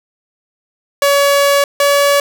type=tone pair in turn; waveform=sawtooth; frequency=565 / 568.1 Hz; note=C#5 / C#5; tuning=+33 / +42 cents; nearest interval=unison; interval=9 cents; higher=second; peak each=-5 dBFS; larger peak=neither; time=1.02-1.64 / 1.8-2.2 s; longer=first; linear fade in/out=2 ms; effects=none